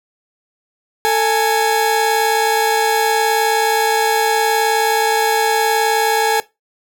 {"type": "tone pair together", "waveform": "30% pulse", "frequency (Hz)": [445.3, 831.4], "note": ["A4", "G#5"], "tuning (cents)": [21, 2], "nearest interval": "major seventh", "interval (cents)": 1081, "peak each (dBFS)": -13, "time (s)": [1.05, 6.4], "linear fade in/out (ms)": 0, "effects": ["noise-tail reverb RT60 0.2 s tail -18 dB re dry"]}